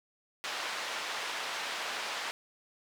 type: band-pass noise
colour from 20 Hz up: pink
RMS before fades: -37 dBFS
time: 0.44-2.31 s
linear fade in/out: 0 ms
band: 840 to 4800 Hz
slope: 12 dB/octave
effects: none